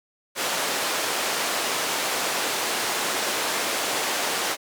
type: band-pass noise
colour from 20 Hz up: pink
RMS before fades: -26 dBFS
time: 0.35-4.57 s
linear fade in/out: 50 ms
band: 470 to 11000 Hz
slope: 12 dB/octave
effects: none